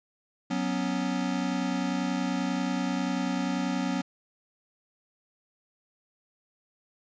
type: chord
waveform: square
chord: F# suspended fourth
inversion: none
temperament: equal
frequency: 185 / 246.9 / 277.2 Hz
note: F#3 / B3 / C#4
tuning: 0 / 0 / 0 cents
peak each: -32 dBFS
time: 0.5-4.02 s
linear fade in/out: 10 ms
effects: resampled to 16000 Hz